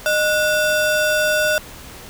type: ring-modulated tone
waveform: square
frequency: 1039 Hz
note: C6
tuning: 12 cents flat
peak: -13 dBFS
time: 0.06-1.58 s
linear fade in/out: 0 ms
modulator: 426 Hz
effects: pink hiss -38 dBFS RMS until 2.09 s